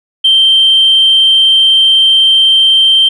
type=tone; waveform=sine; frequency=3136 Hz; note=G7; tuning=in tune; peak=-3 dBFS; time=0.24-3.09 s; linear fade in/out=10 ms; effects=tanh soft clip ceiling 0 dBFS